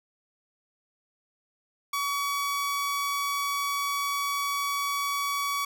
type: tone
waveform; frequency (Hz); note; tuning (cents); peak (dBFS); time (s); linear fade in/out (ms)
sawtooth; 1133; C#6; +37; -23; 1.93-5.65; 5
effects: none